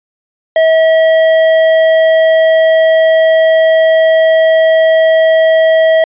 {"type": "tone with tanh clipping", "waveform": "sine", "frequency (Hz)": 644, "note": "E5", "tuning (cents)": -41, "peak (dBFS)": -7, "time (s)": [0.56, 6.04], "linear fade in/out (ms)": 2, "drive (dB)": 12, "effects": ["resampled to 8000 Hz"]}